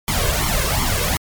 pink noise with flanger, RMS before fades -19 dBFS, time 0.08-1.17 s, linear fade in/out 0 ms, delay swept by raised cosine 0.91 to 1.91 ms, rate 2.7 Hz, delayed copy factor +0.8, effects MP3 96 kbps

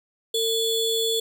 square ring-modulated tone, 1942 Hz, B6, 30 cents flat, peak -19 dBFS, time 0.34-1.2 s, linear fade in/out 5 ms, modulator 1490 Hz, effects none

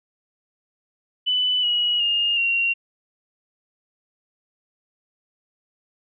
sine tone with pitch steps, 2993 / 2911 / 2832 / 2754 Hz, F#7 / F#7 / F7 / F7, +19 / -29 / +23 / -25 cents, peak -18 dBFS, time 1.26-2.74 s, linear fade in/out 20 ms, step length 370 ms, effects none

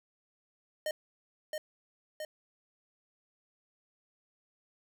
square tone with echo, 614 Hz, D#5, 23 cents flat, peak -32 dBFS, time 0.86-0.91 s, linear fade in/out 2 ms, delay 670 ms, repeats 2, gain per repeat -3 dB, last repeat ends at 2.25 s, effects none

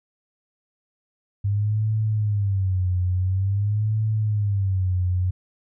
sine tone with vibrato, 99.3 Hz, G2, 23 cents sharp, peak -19 dBFS, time 1.44-5.31 s, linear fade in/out 10 ms, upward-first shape sine, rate 0.48 Hz, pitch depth 160 cents each way, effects none

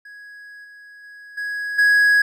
triangle tone with level steps, 1664 Hz, G#6, 3 cents sharp, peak -36 / -39 / -37 / -22 / -10 dBFS, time 0.05-2.22 s, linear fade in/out 5 ms, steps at 0.64 / 1.03 / 1.37 / 1.78 s, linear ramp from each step 10 ms, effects none

